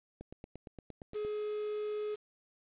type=click train; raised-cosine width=2 ms; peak=-33 dBFS; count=10; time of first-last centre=0.21-1.249 s; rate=8.66 Hz
type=tone; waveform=triangle; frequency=422 Hz; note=G#4; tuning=28 cents sharp; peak=-32 dBFS; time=1.14-2.16 s; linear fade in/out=20 ms
effects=resampled to 8000 Hz + 9-bit